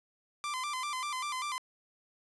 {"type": "tone with vibrato", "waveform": "sawtooth", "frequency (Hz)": 1100, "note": "C#6", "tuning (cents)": -14, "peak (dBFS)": -30, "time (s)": [0.44, 1.58], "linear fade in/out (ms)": 0, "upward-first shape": "square", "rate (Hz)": 5.1, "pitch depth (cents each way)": 120, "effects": ["resampled to 24000 Hz", "10-bit"]}